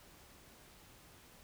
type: silence
effects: pink hiss -60 dBFS RMS until 1.43 s